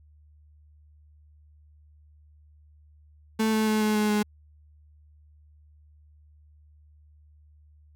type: tone with pitch steps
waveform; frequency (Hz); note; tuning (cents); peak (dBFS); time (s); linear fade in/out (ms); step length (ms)
35% pulse; 220 / 217.9 / 215.7 / 213.6 / 211.5 / 209.5; A3 / A3 / A3 / G#3 / G#3 / G#3; 0 / -17 / -34 / +49 / +32 / +15; -20; 3.39-4.23; 10; 140
effects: added 75 Hz sine -53 dBFS peak until 7.95 s